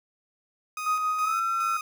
30% pulse tone with tremolo, 1247 Hz, D#6, 3 cents sharp, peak -28 dBFS, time 0.77-1.81 s, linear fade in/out 2 ms, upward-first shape square, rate 2.4 Hz, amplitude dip 50%
sine tone with pitch glide, 1253 to 1350.7 Hz, D#6 to E6, +12 to +42 cents, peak -24 dBFS, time 0.86-1.77 s, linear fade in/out 5 ms, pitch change +130 cents, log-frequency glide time 1.23-1.36 s
effects none

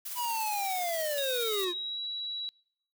blue noise with tremolo, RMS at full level -37 dBFS, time 0.05-1.65 s, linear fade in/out 10 ms, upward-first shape sine, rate 17 Hz, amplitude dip 30%
square linear sweep, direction down, 987.8 to 339.2 Hz, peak -31 dBFS, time 0.15-1.74 s, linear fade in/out 50 ms
sine tone with pitch glide, 3729 to 3905 Hz, A#7 to B7, 0 to -20 cents, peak -33 dBFS, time 1.18-2.49 s, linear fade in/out 0 ms, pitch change +80 cents, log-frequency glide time 1.38-2.02 s
effects noise-tail reverb RT60 0.7 s tail -26 dB re dry

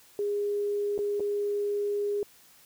sine tone with dropouts, 409.7 Hz, G#4, 24 cents flat, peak -26 dBFS, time 0.19-2.23 s, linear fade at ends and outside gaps 1 ms, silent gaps 0.979-0.989 / 1.197-1.204 s, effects white hiss -57 dBFS RMS until 2.65 s

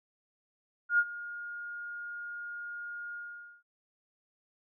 sine tone with ADSR envelope, 1423 Hz, F6, 32 cents sharp, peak -20 dBFS, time 0.89-3.63 s, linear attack 96 ms, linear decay 52 ms, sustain -18 dB, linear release 490 ms, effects none

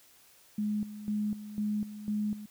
sine tone with tremolo, 210 Hz, G#3, 19 cents sharp, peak -28 dBFS, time 0.58-2.46 s, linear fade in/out 5 ms, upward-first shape square, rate 2 Hz, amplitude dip 75%, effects white hiss -60 dBFS RMS until 2.5 s

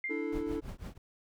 sine tone with exponential decay, 2100 Hz, C7, 6 cents sharp, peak -31 dBFS, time 0.04-0.6 s, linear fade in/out 2 ms, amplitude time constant 120 ms
triangle chord, D suspended second, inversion none, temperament equal, 293.7 / 329.6 / 440 Hz, D4 / E4 / A4, 0 / 0 / 0 cents, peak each -35 dBFS, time 0.09-0.61 s, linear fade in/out 20 ms
brown noise with tremolo, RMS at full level -39 dBFS, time 0.32-0.98 s, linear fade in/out 5 ms, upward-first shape triangle, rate 6 Hz, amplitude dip 100%
effects none

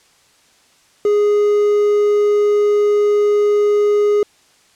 triangle tone with quantisation, 414.4 Hz, G#4, 4 cents flat, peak -9 dBFS, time 1.05-4.23 s, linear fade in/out 2 ms, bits 6, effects white hiss -53 dBFS RMS until 4.75 s + low-pass 8000 Hz 12 dB/octave

